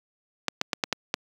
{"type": "clicks", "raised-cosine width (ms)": 0.2, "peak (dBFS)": -6, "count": 6, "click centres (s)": [0.483, 0.614, 0.732, 0.838, 0.927, 1.141], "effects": ["high-pass 150 Hz 12 dB/octave", "8-bit"]}